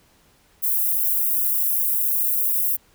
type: high-pass noise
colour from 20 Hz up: white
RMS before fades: -21 dBFS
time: 0.62-2.77 s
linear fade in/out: 20 ms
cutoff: 12000 Hz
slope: 24 dB/octave
effects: pink hiss -58 dBFS RMS until 2.94 s